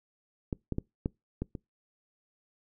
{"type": "clicks", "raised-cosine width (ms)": 3, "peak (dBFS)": [-18, -18, -17, -16, -19, -25], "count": 6, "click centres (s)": [0.528, 0.723, 0.784, 1.059, 1.42, 1.552], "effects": ["noise-tail reverb RT60 0.2 s tail -25 dB re dry"]}